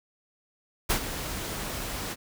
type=noise with ADSR envelope; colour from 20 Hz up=pink; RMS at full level=-23 dBFS; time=0.89-2.16 s; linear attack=16 ms; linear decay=84 ms; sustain=-11 dB; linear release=43 ms; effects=none